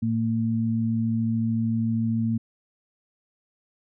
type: tone pair together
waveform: sine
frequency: 113.4 / 226.8 Hz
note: A#2 / A#3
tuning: -47 / -47 cents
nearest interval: octave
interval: 1200 cents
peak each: -26 / -23 dBFS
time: 0.02-2.38 s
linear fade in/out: 10 ms
effects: none